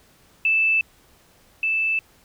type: tone pair in turn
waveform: sine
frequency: 2637 / 2637 Hz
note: E7 / E7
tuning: 0 / 0 cents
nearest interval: unison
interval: 0 cents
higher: neither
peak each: -16 / -19 dBFS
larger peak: first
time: 0.45-0.81 / 1.63-1.99 s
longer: neither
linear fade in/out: 2 ms
effects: pink hiss -56 dBFS RMS until 2.24 s